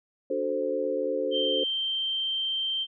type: chord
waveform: sine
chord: D dominant seventh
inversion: none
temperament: equal with one note detuned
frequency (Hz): 293.7 / 371.5 / 440 / 523.3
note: D4 / F#4 / A4 / C5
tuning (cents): 0 / +7 / 0 / 0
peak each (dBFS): -34 / -34 / -31 / -28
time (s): 0.3-1.64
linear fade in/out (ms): 5
type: tone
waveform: sine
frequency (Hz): 3136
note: G7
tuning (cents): 0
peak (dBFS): -26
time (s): 1.31-2.87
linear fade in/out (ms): 50
effects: none